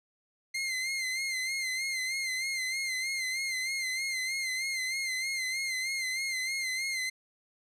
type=tone with vibrato; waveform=sawtooth; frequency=2093 Hz; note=C7; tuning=in tune; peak=-27 dBFS; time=0.54-7.1 s; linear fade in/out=10 ms; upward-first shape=sine; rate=3.2 Hz; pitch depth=53 cents each way; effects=low-pass 10000 Hz 12 dB/octave